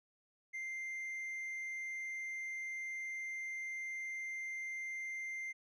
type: tone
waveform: triangle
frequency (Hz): 2093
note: C7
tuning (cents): 0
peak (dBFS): -38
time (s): 0.53-5.53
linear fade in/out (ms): 20
effects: resampled to 22050 Hz